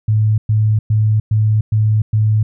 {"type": "tone bursts", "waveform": "sine", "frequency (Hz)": 107.9, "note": "A2", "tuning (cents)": -33, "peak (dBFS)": -10, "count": 6, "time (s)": [0.08, 2.43], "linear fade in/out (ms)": 5, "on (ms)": 300, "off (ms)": 110, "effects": []}